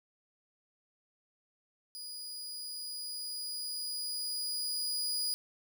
sawtooth tone with level ramp, 4909 Hz, D#8, 24 cents flat, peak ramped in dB -39 to -28 dBFS, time 1.95-5.34 s, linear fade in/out 0 ms, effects none

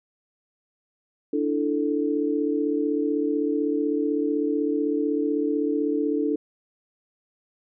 sine chord, D suspended second, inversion none, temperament equal, 293.7 / 329.6 / 440 Hz, D4 / E4 / A4, 0 / 0 / 0 cents, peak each -24 / -28 / -26 dBFS, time 1.33-6.36 s, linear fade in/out 5 ms, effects none

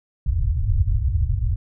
white low-pass noise, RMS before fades -20 dBFS, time 0.26-1.56 s, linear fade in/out 5 ms, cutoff 110 Hz, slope 48 dB/octave, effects none

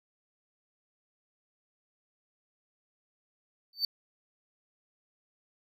triangle tone with exponential growth, 4557 Hz, C#8, 47 cents sharp, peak -21 dBFS, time 3.73-3.85 s, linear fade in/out 2 ms, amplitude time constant 25 ms, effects none

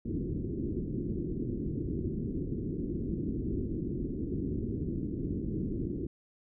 white low-pass noise, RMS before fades -34 dBFS, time 0.05-6.07 s, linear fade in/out 5 ms, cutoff 370 Hz, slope 48 dB/octave, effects none

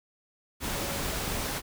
sine tone in noise, 554.4 Hz, C#5, in tune, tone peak -41 dBFS, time 0.72-1.03 s, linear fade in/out 50 ms, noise pink, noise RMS -32 dBFS, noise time 0.6-1.62 s, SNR -12 dB, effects none

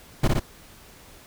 brown noise with echo, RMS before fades -17 dBFS, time 0.23-0.28 s, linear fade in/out 10 ms, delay 59 ms, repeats 2, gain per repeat -2 dB, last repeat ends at 0.398 s, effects pink hiss -49 dBFS RMS until 1.26 s

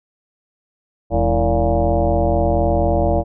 sine tone with frequency modulation, 329.6 Hz, E4, in tune, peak -13 dBFS, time 1.1-3.24 s, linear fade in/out 50 ms, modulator 123 Hz, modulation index 3.3, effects none

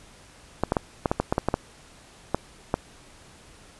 clicks, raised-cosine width 1 ms, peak -7 dBFS, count 12, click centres 0.636 / 0.721 / 0.768 / 1.058 / 1.115 / 1.2 / 1.325 / 1.381 / 1.486 / 1.541 / 2.346 / 2.741 s, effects pink hiss -51 dBFS RMS until 3.79 s + resampled to 24000 Hz

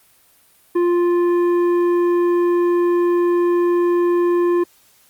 sine tone with tanh clipping, 349.2 Hz, F4, in tune, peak -15 dBFS, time 0.75-4.64 s, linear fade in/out 10 ms, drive 9 dB, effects white hiss -54 dBFS RMS until 5.09 s + Opus 32 kbps

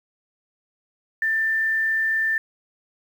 sine tone with quantisation, 1782 Hz, A6, 22 cents sharp, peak -19 dBFS, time 1.22-2.38 s, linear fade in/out 2 ms, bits 8, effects none

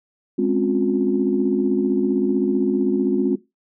sine chord, Db major seventh, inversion second, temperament equal with one note detuned, 207.7 / 261.6 / 277.2 / 358.2 Hz, Ab3 / C4 / Db4 / F4, 0 / 0 / 0 / +44 cents, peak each -22 / -21 / -24 / -20 dBFS, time 0.38-3.36 s, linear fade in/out 10 ms, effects noise-tail reverb RT60 0.2 s tail -17 dB re dry + tanh soft clip ceiling -6 dBFS

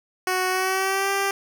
10% pulse tone with pitch glide, 370 to 394.3 Hz, F#4 to G4, 0 to +10 cents, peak -13 dBFS, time 0.27-1.31 s, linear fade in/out 2 ms, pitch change +110 cents, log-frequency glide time 0.49-1.11 s, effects none

